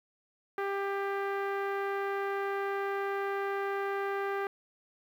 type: tone with low-pass filter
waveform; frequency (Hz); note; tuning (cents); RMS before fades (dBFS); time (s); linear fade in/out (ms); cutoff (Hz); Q
sawtooth; 396.2; G4; +18; -33; 0.58-4.47; 2; 1700; 1.7
effects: 10-bit